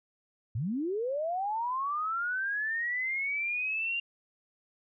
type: linear sweep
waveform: sine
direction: up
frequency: 95.3 to 2799 Hz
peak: -29 dBFS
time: 0.55-4 s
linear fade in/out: 5 ms
effects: none